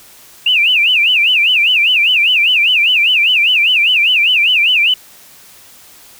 sine tone with vibrato, 2661 Hz, E7, 16 cents sharp, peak -8 dBFS, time 0.46-4.94 s, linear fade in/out 5 ms, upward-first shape sine, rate 5 Hz, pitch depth 230 cents each way, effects white hiss -41 dBFS RMS until 6.19 s

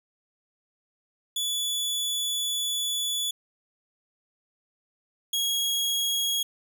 sawtooth tone pair in turn, 3440 / 3309 Hz, A7 / G#7, -40 / -7 cents, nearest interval minor second, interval 67 cents, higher first, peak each -23 / -21 dBFS, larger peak second, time 1.36-3.31 / 5.33-6.43 s, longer first, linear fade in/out 5 ms, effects none

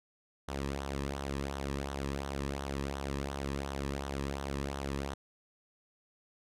sawtooth tone with flanger, 69.3 Hz, C#2, in tune, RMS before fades -37 dBFS, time 0.48-5.14 s, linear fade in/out 5 ms, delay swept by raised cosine 0.41 to 1.41 ms, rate 2.8 Hz, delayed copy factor -0.6, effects low-pass 10000 Hz 12 dB/octave

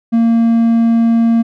triangle tone, 230 Hz, A#3, 23 cents flat, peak -6 dBFS, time 0.12-1.43 s, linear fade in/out 20 ms, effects none

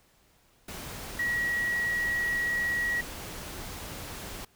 sine tone in noise, 1914 Hz, A#6, 45 cents sharp, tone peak -26 dBFS, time 1.19-3.01 s, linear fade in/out 5 ms, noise pink, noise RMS -40 dBFS, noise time 0.68-4.45 s, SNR +11 dB, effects pink hiss -64 dBFS RMS until 4.55 s

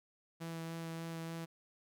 sawtooth tone with vibrato, 164.81 Hz, E3, in tune, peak -37 dBFS, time 0.4-1.46 s, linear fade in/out 20 ms, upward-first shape sine, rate 3.4 Hz, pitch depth 10 cents each way, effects none

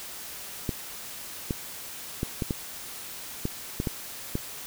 clicks, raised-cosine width 3 ms, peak -14 dBFS, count 9, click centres 0.692 / 1.508 / 2.231 / 2.422 / 2.508 / 3.454 / 3.801 / 3.872 / 4.354 s, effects white hiss -40 dBFS RMS until 4.66 s

